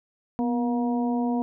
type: harmonic tone with a mistuned harmonic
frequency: 237.6 Hz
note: A#3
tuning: 33 cents sharp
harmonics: 1 / 2 / 3 / 4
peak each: -23 / -33 / -32 / -36 dBFS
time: 0.39-1.42 s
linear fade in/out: 0 ms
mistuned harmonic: 1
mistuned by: +50 cents
effects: none